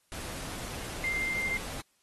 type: tone in noise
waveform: sine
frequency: 2096 Hz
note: C7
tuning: 2 cents sharp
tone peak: -29 dBFS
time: 1.04-1.57 s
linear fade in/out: 0 ms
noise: pink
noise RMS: -40 dBFS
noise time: 0.12-1.81 s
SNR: +8 dB
effects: white hiss -71 dBFS RMS until 2.02 s + AAC 32 kbps